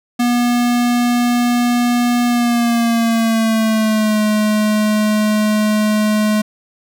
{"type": "tone with pitch glide", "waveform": "square", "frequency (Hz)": [241.8, 212.9], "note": ["B3", "G#3"], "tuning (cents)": [-36, 43], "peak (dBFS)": -13, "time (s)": [0.19, 6.42], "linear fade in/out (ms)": 10, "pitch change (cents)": -221, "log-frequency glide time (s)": [2.26, 4.22], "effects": []}